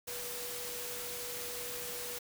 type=tone in noise; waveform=sine; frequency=486.8 Hz; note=B4; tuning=25 cents flat; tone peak=-46 dBFS; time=0.07-2.19 s; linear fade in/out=10 ms; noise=white; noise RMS=-41 dBFS; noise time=0.07-2.19 s; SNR=-8 dB; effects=none